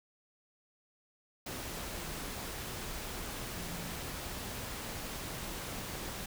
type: tone in noise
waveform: sine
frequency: 174.61 Hz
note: F3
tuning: in tune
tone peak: -46 dBFS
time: 3.55-3.95 s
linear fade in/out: 5 ms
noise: pink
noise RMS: -41 dBFS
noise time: 1.46-6.26 s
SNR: -8 dB
effects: none